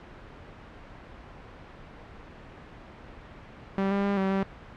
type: tone with pitch steps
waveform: sawtooth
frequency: 194.7 / 199.1 / 200.3 / 192.1 / 194 Hz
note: G3 / G3 / G3 / G3 / G3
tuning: -12 / +27 / +38 / -35 / -18 cents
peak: -20 dBFS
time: 3.78-4.43 s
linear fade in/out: 0 ms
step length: 130 ms
effects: pink hiss -46 dBFS RMS until 4.76 s + low-pass 2000 Hz 12 dB/octave